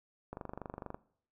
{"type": "click train", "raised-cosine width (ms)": 1, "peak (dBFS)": -27, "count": 16, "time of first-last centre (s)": [0.33, 0.945], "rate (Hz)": 24.4, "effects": ["noise-tail reverb RT60 0.6 s tail -20 dB re dry"]}